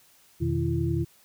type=tone cluster; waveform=sine; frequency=85.9 / 124.7 / 156 / 336.9 Hz; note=F2 / B2 / D#3 / E4; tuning=-28 / +17 / +5 / +38 cents; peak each=-29 dBFS; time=0.4-1.05 s; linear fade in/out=20 ms; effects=white hiss -59 dBFS RMS until 1.24 s